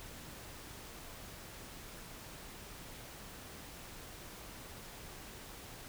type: silence
effects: pink hiss -50 dBFS RMS until 5.88 s